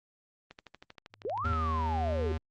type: click train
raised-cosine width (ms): 0.2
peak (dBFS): -28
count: 14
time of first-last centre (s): 0.51-1.534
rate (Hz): 12.7
type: tone with exponential growth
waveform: sine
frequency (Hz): 103.83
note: G#2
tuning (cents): 0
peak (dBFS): -32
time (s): 1.1-1.53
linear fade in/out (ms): 5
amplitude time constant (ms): 92
type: linear two-way sweep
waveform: sine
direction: up then down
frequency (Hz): 365.6 to 1396.9 to 365.6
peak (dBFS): -31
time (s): 1.25-2.32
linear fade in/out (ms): 0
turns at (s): 1.47
type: tone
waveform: square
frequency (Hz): 80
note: D#2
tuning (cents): +49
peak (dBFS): -31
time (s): 1.44-2.38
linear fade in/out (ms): 10
effects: low-pass 4000 Hz 12 dB/octave + Opus 32 kbps